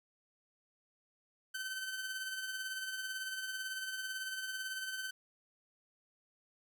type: tone with tremolo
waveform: sawtooth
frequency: 1534 Hz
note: G6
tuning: 38 cents flat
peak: -33 dBFS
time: 1.54-5.11 s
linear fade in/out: 10 ms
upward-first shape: triangle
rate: 18 Hz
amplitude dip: 50%
effects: none